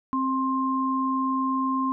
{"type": "tone pair together", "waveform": "sine", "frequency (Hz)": [264.2, 1056], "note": ["C4", "C6"], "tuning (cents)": [17, 16], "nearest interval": "2 octaves", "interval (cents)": 2399, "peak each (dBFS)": -25, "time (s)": [0.13, 1.92], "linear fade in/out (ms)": 0, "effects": []}